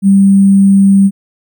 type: tone with sample-and-hold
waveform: sine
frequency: 196 Hz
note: G3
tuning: in tune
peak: -3 dBFS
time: 0.02-1.11 s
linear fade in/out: 50 ms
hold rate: 8820 Hz
effects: none